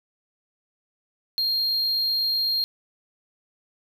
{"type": "tone", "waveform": "triangle", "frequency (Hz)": 4218, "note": "C8", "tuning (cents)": 13, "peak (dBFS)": -20, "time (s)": [1.38, 2.64], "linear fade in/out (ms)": 0, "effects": ["10-bit"]}